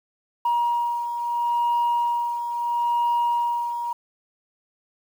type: beating tone pair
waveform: sine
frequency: 950 / 950.75 Hz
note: A#5 / A#5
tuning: +33 / +34 cents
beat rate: 0.75 Hz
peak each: -20 / -27 dBFS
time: 0.45-3.93 s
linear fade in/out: 5 ms
effects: tanh soft clip ceiling -16 dBFS + 8-bit